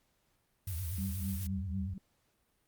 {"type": "tone with vibrato", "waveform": "sine", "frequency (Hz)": 87.31, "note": "F2", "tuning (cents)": 0, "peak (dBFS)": -35, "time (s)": [0.67, 1.94], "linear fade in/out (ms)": 5, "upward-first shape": "triangle", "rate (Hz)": 8.4, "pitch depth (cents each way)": 260}
{"type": "noise", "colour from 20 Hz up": "blue", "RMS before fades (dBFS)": -45, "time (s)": [0.67, 1.47], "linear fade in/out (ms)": 5}
{"type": "tone with tremolo", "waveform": "sine", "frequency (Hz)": 192.4, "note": "G3", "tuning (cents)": -32, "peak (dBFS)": -34, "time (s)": [0.98, 1.98], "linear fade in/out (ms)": 2, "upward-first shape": "sine", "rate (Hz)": 4, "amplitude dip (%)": 85}
{"effects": ["pink hiss -75 dBFS RMS until 2.67 s", "Opus 48 kbps"]}